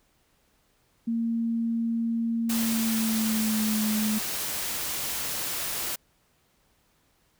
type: tone with pitch glide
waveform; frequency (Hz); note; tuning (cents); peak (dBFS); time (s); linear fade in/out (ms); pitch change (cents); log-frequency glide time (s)
sine; 230 to 214.6; A#3 to A3; -23 to -43; -24; 1.07-4.19; 10; -120; 2.43-3.76
type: noise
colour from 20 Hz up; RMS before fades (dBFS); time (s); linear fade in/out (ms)
white; -31; 2.49-5.96; 10
effects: pink hiss -67 dBFS RMS until 7.39 s